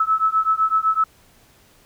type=beating tone pair; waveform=sine; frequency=1299 / 1306.9 Hz; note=E6 / E6; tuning=-26 / -15 cents; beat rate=7.9 Hz; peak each=-19 dBFS; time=0-1.04 s; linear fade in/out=5 ms; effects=pink hiss -54 dBFS RMS until 1.85 s